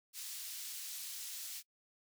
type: high-pass noise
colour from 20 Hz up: pink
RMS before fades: -45 dBFS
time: 0.13-1.63 s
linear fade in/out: 50 ms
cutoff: 4300 Hz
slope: 12 dB/octave
effects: noise-tail reverb RT60 0.1 s tail -24 dB re dry